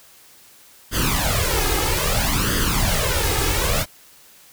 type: noise with flanger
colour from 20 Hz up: pink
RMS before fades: -20 dBFS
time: 0.91-3.86 s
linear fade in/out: 50 ms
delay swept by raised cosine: 0.62 to 2.42 ms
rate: 0.61 Hz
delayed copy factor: +0.75
effects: white hiss -49 dBFS RMS until 4.52 s